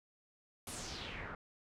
pink noise with low-pass filter sweep, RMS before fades -45 dBFS, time 0.67-1.35 s, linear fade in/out 2 ms, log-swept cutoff 11000 to 1300 Hz, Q 3.1, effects none

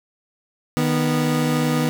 30% pulse tone pair together, 154 / 245.4 Hz, D#3 / B3, -17 / -11 cents, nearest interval minor sixth, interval 806 cents, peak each -18 dBFS, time 0.77-1.89 s, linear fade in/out 0 ms, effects none

